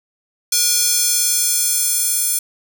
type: tone with high-pass filter sweep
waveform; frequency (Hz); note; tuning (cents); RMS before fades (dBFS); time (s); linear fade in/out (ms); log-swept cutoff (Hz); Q
square; 479.4; A#4; +48; -17; 0.52-2.39; 5; 5600 to 8800; 1.4
effects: none